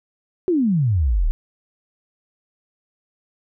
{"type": "exponential sweep", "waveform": "sine", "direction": "down", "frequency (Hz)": [382, 33.09], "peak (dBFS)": -15, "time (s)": [0.48, 1.31], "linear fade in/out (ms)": 0, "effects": []}